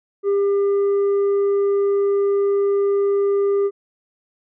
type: tone with tanh clipping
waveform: triangle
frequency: 400.1 Hz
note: G4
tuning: 35 cents sharp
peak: -16 dBFS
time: 0.23-3.71 s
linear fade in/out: 50 ms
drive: 8 dB
effects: none